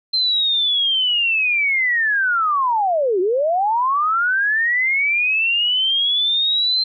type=linear two-way sweep; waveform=sine; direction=down then up; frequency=4139 to 349.2 to 4139 Hz; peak=-15 dBFS; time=0.13-6.84 s; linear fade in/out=10 ms; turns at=3.2 s; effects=none